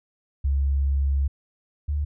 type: tone pair in turn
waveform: sine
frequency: 69.1 / 73.21 Hz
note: C#2 / D2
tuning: -5 / -5 cents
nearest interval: minor second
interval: 100 cents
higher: second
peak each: -19 / -22 dBFS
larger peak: first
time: 0.44-1.28 / 1.88-2.05 s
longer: first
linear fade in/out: 10 ms
effects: none